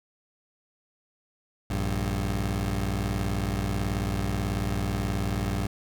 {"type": "tone pair together", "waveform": "20% pulse", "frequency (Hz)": [58.21, 97.9], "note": ["A#1", "G2"], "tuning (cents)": [-2, -2], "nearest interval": "major sixth", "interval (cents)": 900, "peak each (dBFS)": -24, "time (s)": [1.7, 5.67], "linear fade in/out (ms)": 5, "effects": []}